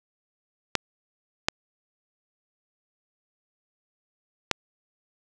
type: clicks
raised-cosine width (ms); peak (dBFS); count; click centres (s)
0.2; -3; 3; 0.753 / 1.485 / 4.513
effects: none

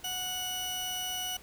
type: tone pair together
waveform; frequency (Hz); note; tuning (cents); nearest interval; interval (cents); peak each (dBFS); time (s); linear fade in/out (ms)
sawtooth; 736 / 2944; F#5 / F#7; -9 / -9; 2 octaves; 2400; -36 / -30; 0.04-1.37; 5
effects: added 60 Hz sine -60 dBFS peak until 1.42 s + pink hiss -54 dBFS RMS until 1.42 s

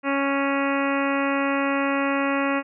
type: harmonic tone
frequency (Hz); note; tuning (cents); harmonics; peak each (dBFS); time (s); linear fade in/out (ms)
277.2; C#4; 0; 1 / 2 / 3 / 4 / 5 / 6 / 7 / 8 / 9 / 10; -24 / -27 / -32 / -29 / -31 / -35 / -32 / -37 / -33 / -38; 0.03-2.63; 50
effects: none

